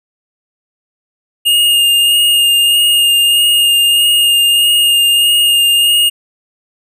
square tone with vibrato, 2834 Hz, F7, 25 cents sharp, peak -8 dBFS, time 1.45-6.1 s, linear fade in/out 20 ms, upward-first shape sine, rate 1.6 Hz, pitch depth 14 cents each way, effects none

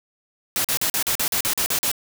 white noise bursts, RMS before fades -22 dBFS, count 11, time 0.56-1.915 s, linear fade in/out 0 ms, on 85 ms, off 42 ms, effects none

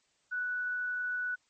sine tone, 1480 Hz, F#6, in tune, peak -31 dBFS, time 0.31-1.36 s, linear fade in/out 20 ms, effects white hiss -72 dBFS RMS until 1.49 s + MP3 32 kbps

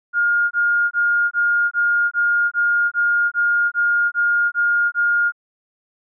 sine tone bursts, 1418 Hz, F6, 26 cents sharp, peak -14 dBFS, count 13, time 0.13-5.322 s, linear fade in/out 50 ms, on 380 ms, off 21 ms, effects none

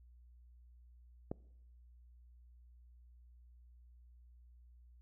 click, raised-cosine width 2 ms, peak -25 dBFS, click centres 1.315 s, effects noise-tail reverb RT60 0.8 s tail -23 dB re dry + added 60 Hz sine -58 dBFS peak until 5.01 s

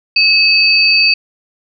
sine tone pair together, 2582 / 4585 Hz, E7 / D8, -37 / -42 cents, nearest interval minor seventh, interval 995 cents, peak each -10 dBFS, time 0.16-1.14 s, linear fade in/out 5 ms, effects none

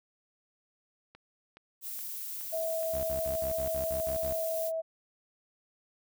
click train, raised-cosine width 0.3 ms, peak -35 dBFS, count 8, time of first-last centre 1.15-4.091 s, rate 2.38 Hz
violet noise, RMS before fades -39 dBFS, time 1.81-4.72 s, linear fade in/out 50 ms
sine tone, 649 Hz, E5, 27 cents flat, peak -30 dBFS, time 2.52-4.82 s, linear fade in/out 20 ms
sawtooth tone bursts, 66.7 Hz, C2, 34 cents sharp, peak -35 dBFS, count 9, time 2.93-4.336 s, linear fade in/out 10 ms, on 110 ms, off 52 ms
effects none

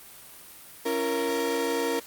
35% pulse chord, A# diminished, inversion first, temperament equal with one note detuned, 277.2 / 338.1 / 466.2 Hz, C#4 / E4 / A#4, 0 / +44 / 0 cents, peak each -31 / -31 / -25 dBFS, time 0.85-2 s, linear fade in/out 10 ms, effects white hiss -47 dBFS RMS until 2.06 s + Opus 32 kbps

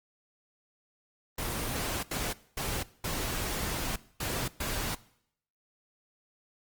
pink noise bursts at uneven times, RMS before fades -33 dBFS, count 6, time 1.38-2.03 / 2.11-2.33 / 2.57-2.83 / 3.04-3.96 / 4.2-4.48 / 4.6-4.95 s, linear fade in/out 5 ms, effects noise-tail reverb RT60 0.7 s tail -20 dB re dry + Opus 24 kbps

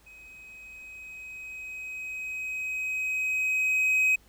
triangle tone with level ramp, 2529 Hz, D#7, 28 cents sharp, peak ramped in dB -46 to -18 dBFS, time 0.06-4.16 s, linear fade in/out 10 ms, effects added 53 Hz sine -61 dBFS peak until 4.28 s + pink hiss -61 dBFS RMS until 4.28 s

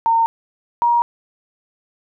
sine tone pair in turn, 914 / 947.5 Hz, A#5 / A#5, -34 / +28 cents, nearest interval minor second, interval 62 cents, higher second, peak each -12 dBFS, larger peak neither, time 0.06-0.26 / 0.82-1.02 s, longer neither, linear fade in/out 0 ms, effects none

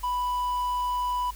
triangle tone, 989 Hz, B5, 2 cents sharp, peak -23 dBFS, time 0.03-1.31 s, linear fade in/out 10 ms, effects added 50 Hz sine -40 dBFS peak until 1.35 s + white hiss -49 dBFS RMS until 1.35 s

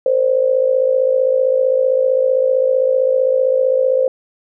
sine tone with amplitude modulation, 521 Hz, C5, 7 cents flat, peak -8 dBFS, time 0.06-4.08 s, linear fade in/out 2 ms, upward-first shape sine, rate 55.5 Hz, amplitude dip 75%, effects none

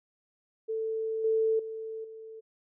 sine tone with level steps, 443.3 Hz, A4, 13 cents sharp, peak -29 / -23 / -35 / -42 dBFS, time 0.68-2.41 s, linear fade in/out 20 ms, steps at 1.24 / 1.59 / 2.04 s, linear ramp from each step 5 ms, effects none

